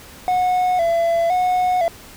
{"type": "tone with vibrato", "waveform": "triangle", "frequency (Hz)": 701, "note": "F5", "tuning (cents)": 6, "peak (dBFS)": -13, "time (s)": [0.28, 1.88], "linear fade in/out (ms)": 0, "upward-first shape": "square", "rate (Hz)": 0.98, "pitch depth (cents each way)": 70, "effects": ["pink hiss -41 dBFS RMS until 2.16 s"]}